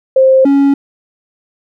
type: tone pair in turn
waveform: sine / triangle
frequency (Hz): 527 / 278.7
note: C5 / C#4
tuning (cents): +12 / +9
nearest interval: major seventh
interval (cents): 1103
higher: first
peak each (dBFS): -4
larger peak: neither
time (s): 0.16-0.45 / 0.45-0.74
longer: neither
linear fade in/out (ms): 5
effects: none